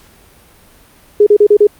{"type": "tone bursts", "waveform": "sine", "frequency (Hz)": 415.3, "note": "G#4", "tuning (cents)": 0, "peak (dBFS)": -3, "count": 5, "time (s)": [1.2, 1.67], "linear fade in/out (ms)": 5, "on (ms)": 66, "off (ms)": 35, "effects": ["pink hiss -45 dBFS RMS until 1.79 s", "Opus 48 kbps"]}